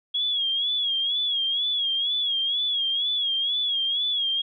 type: tone with vibrato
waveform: sine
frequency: 3322 Hz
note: G#7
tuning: in tune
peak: -22 dBFS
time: 0.14-4.42 s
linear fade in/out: 10 ms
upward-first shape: sine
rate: 2.1 Hz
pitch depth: 82 cents each way
effects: none